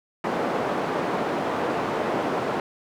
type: band-pass noise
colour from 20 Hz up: white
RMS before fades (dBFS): -26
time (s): 0.24-2.6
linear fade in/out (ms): 2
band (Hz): 200 to 800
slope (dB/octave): 12
effects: none